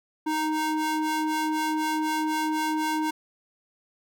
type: ring-modulated tone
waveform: square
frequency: 310 Hz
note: D#4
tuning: 6 cents flat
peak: -22 dBFS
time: 0.26-3.11 s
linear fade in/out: 10 ms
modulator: 622 Hz
effects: none